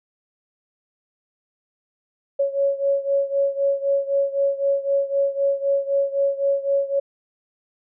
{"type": "beating tone pair", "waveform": "sine", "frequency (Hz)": [554.4, 558.3], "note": ["C#5", "C#5"], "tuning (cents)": [0, 12], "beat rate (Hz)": 3.9, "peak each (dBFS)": [-20, -23], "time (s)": [2.39, 7], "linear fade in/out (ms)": 10, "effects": []}